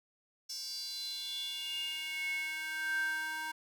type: tone with high-pass filter sweep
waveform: square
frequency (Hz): 313.7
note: D#4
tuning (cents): +14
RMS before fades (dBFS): -38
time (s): 0.49-3.52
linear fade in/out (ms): 10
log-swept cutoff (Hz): 5400 to 1200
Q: 7.6
effects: none